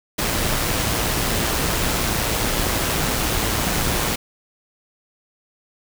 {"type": "noise with amplitude modulation", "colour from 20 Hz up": "pink", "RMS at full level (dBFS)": -20, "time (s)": [0.18, 4.16], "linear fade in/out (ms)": 10, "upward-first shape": "sine", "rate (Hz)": 113, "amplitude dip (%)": 30, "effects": []}